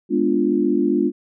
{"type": "chord", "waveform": "sine", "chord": "G# diminished seventh", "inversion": "none", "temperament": "equal", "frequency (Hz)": [207.7, 246.9, 293.7, 349.2], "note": ["G#3", "B3", "D4", "F4"], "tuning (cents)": [0, 0, 0, 0], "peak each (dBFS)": [-23, -22, -20, -20], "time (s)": [0.09, 1.12], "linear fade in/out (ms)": 50, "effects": []}